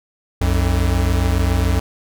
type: tone pair together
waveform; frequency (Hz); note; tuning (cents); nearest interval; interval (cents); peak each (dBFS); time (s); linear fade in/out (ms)
square; 61.82 / 88.9; B1 / F2; +2 / +31; tritone; 629; -18; 0.41-1.8; 5
effects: none